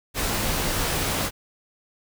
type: noise with comb filter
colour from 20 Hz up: pink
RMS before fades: -25 dBFS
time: 0.14-1.31 s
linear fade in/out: 50 ms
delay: 16 ms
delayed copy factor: -0.5
effects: none